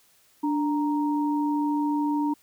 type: tone pair together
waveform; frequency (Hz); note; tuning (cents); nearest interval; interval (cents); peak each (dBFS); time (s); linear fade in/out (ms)
sine; 293.7 / 932.4; D4 / A#5; 0 / 0; octave + minor sixth; 2000; -23 / -29; 0.43-2.34; 10
effects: white hiss -61 dBFS RMS until 2.42 s